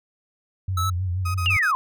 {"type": "tone with vibrato", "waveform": "sine", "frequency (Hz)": 91.1, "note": "F#2", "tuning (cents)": -26, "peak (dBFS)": -22, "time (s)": [0.68, 1.57], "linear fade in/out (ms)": 5, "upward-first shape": "triangle", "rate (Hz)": 6.3, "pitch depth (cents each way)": 93}
{"type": "tone", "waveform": "square", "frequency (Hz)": 1305, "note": "E6", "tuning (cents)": -18, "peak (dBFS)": -24, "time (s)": [0.77, 0.9], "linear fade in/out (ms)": 5}
{"type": "tone bursts", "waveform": "35% pulse", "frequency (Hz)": 1256, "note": "D#6", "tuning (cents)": 16, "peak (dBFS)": -26, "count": 4, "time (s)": [1.25, 1.718], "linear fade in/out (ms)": 10, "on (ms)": 96, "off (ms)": 28}
{"type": "linear sweep", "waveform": "sine", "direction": "down", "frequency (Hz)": [2892, 980], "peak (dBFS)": -18, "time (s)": [1.46, 1.75], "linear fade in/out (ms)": 0}
{"effects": []}